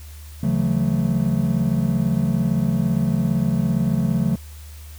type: chord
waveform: triangle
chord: F# minor seventh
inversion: second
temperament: equal with one note detuned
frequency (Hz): 138.59 / 167.31 / 185 / 220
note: C#3 / E3 / F#3 / A3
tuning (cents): 0 / +26 / 0 / 0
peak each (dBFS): -21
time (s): 0.43-4.36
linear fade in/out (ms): 5
effects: added 75 Hz sine -36 dBFS peak until 4.98 s + white hiss -47 dBFS RMS until 4.98 s